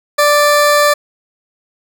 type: tone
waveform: 20% pulse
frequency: 587.3 Hz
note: D5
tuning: in tune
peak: -3 dBFS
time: 0.18-0.94 s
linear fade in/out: 10 ms
effects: 7-bit